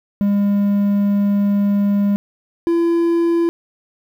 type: tone pair in turn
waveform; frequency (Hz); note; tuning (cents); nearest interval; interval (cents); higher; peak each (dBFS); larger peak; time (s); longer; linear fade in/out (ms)
triangle; 202.2 / 338; G#3 / E4; -46 / +43; major sixth; 889; second; -11; neither; 0.21-2.16 / 2.67-3.49; first; 0
effects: 8-bit